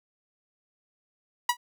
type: tone with exponential decay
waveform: sawtooth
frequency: 970 Hz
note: B5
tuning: 31 cents flat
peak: -14 dBFS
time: 1.49-1.57 s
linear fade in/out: 5 ms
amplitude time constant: 17 ms
effects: none